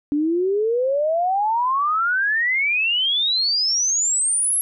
sine exponential sweep, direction up, 285.2 to 11300 Hz, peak -17 dBFS, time 0.12-4.61 s, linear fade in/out 0 ms, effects none

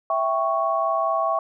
sine chord, C# diminished, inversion first, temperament equal, 659.3 / 784 / 1108.7 Hz, E5 / G5 / C#6, 0 / 0 / 0 cents, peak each -23 / -27 / -23 dBFS, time 0.1-1.39 s, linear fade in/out 2 ms, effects none

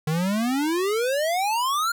square exponential sweep, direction up, 150.3 to 1424 Hz, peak -22 dBFS, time 0.07-1.92 s, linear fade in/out 5 ms, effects none

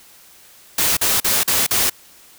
white noise bursts, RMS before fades -17 dBFS, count 5, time 0.78-1.898 s, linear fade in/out 5 ms, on 190 ms, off 42 ms, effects white hiss -47 dBFS RMS until 2.38 s

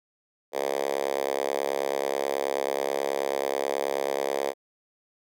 5% pulse tone with high-pass filter, 69.3 Hz, C#2, in tune, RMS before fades -28 dBFS, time 0.52-4.54 s, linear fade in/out 50 ms, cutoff 490 Hz, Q 2.6, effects none

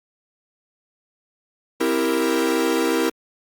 45% pulse chord, C dominant seventh, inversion none, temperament equal, 261.6 / 329.6 / 392 / 466.2 Hz, C4 / E4 / G4 / Bb4, 0 / 0 / 0 / 0 cents, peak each -26 / -22 / -26 / -23 dBFS, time 1.8-3.1 s, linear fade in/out 10 ms, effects Opus 48 kbps

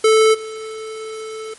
square tone with level steps, 438.6 Hz, A4, 6 cents flat, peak -10 / -28 dBFS, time 0.04-1.54 s, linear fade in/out 5 ms, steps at 0.33 s, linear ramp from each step 20 ms, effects white hiss -43 dBFS RMS until 1.58 s + MP3 48 kbps

